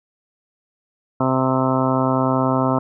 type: harmonic tone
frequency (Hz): 130.81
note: C3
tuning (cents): 0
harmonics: 1 / 2 / 3 / 4 / 5 / 6 / 7 / 8 / 9 / 10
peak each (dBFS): -23 / -20 / -28 / -26 / -24 / -30 / -26 / -26 / -32 / -27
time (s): 1.2-2.79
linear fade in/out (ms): 5
effects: none